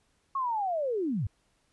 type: linear sweep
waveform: sine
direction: down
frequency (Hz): 1108.7 to 80.7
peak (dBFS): -27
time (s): 0.35-1.27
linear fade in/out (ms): 5
effects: pink hiss -71 dBFS RMS until 1.72 s + resampled to 24000 Hz